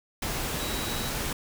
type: tone in noise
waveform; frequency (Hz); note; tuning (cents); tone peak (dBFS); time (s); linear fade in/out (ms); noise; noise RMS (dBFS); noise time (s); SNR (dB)
sine; 3882; B7; -31; -38; 0.6-1.1; 5; pink; -31; 0.22-1.33; -10
effects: none